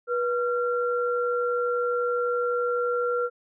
sine tone pair together, 485.8 / 1374 Hz, B4 / F6, -29 / -29 cents, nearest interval octave + tritone, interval 1800 cents, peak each -24 / -28 dBFS, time 0.07-3.3 s, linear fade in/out 50 ms, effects none

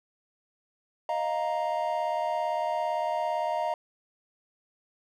triangle chord, Eb suspended second, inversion none, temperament just, 622.3 / 700 / 933.4 Hz, Eb5 / F5 / Bb5, 0 / +4 / +2 cents, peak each -29 dBFS, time 1.09-3.74 s, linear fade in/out 2 ms, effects none

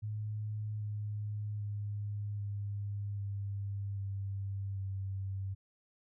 sine tone with pitch steps, 106.4 / 104.75 / 103.13 / 101.54 / 99.97 / 98.42 / 96.9 Hz, G#2 / G#2 / G#2 / G#2 / G2 / G2 / G2, +42 / +15 / -12 / -39 / +34 / +7 / -20 cents, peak -35 dBFS, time 0.02-5.55 s, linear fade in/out 20 ms, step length 790 ms, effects none

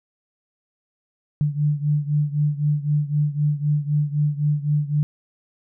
sine beating tone pair, 146.83 / 150.73 Hz, D3 / D3, 0 / +45 cents, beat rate 3.9 Hz, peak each -20 / -23 dBFS, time 1.41-5.03 s, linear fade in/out 0 ms, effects none

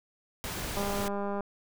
pink noise, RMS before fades -36 dBFS, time 0.44-1.08 s, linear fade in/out 0 ms
click train, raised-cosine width 1 ms, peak -21 dBFS, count 129, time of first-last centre 0.77-1.407 s, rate 201 Hz
effects none

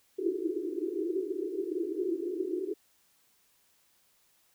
pink band-pass noise, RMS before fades -33 dBFS, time 0.18-2.74 s, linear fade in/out 10 ms, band 320 to 410 Hz, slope 96 dB/octave, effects white hiss -68 dBFS RMS until 4.54 s

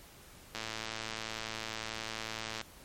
click train, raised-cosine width 0.2 ms, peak -20 dBFS, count 230, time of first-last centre 0.55-2.613 s, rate 111 Hz, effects pink hiss -55 dBFS RMS until 2.84 s + MP3 64 kbps

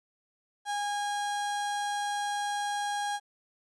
35% pulse tone, 819 Hz, G#5, 24 cents flat, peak -28 dBFS, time 0.65-3.2 s, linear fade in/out 50 ms, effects resampled to 24000 Hz + 11-bit

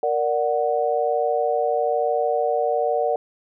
sine chord, Bb augmented, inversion none, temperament equal, 466.2 / 587.3 / 740 Hz, Bb4 / D5 / F#5, 0 / 0 / 0 cents, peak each -23 dBFS, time 0.03-3.16 s, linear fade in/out 2 ms, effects none

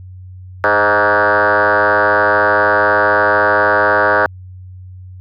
sine tone with frequency modulation, 1041 Hz, C6, 9 cents flat, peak -8 dBFS, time 0.64-4.26 s, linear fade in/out 0 ms, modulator 104 Hz, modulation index 5.8, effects tanh soft clip ceiling -5 dBFS + added 92 Hz sine -31 dBFS peak until 5.2 s

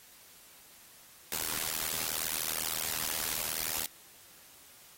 white noise with amplitude modulation, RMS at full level -30 dBFS, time 1.32-3.86 s, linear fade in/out 2 ms, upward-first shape sine, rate 79.3 Hz, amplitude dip 100%, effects white hiss -56 dBFS RMS until 4.97 s + AAC 48 kbps

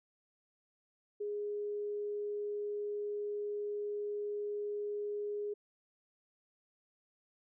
sine tone, 413.8 Hz, G#4, 6 cents flat, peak -35 dBFS, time 1.2-5.54 s, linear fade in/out 10 ms, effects none

